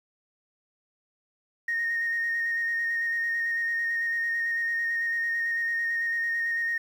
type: tone with vibrato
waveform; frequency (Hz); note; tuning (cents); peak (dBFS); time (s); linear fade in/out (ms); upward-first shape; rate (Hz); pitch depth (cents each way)
sine; 1853; A#6; -11; -24; 1.68-6.78; 5; square; 9; 13
effects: tanh soft clip ceiling -21 dBFS + 9-bit